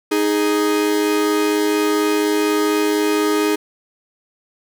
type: tone pair together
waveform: 45% pulse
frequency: 311.1 / 415.3 Hz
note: D#4 / G#4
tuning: 0 / 0 cents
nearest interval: perfect fourth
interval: 500 cents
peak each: -18 dBFS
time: 0.11-3.56 s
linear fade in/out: 10 ms
effects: none